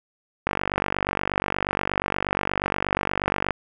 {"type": "click train", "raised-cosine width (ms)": 0.5, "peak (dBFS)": -7, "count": 148, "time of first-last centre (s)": [0.47, 3.507], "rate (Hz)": 48.4, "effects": []}